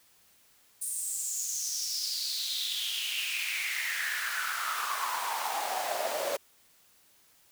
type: noise with high-pass filter sweep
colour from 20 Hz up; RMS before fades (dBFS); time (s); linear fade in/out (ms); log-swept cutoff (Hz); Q
pink; -33; 0.81-6.37; 10; 9300 to 540; 5.9
effects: white hiss -63 dBFS RMS until 7.51 s